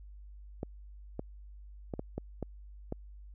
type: clicks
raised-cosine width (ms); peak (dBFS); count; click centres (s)
2; -22; 7; 0.631 / 1.194 / 1.938 / 1.994 / 2.18 / 2.427 / 2.924
effects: added 50 Hz sine -47 dBFS peak until 3.34 s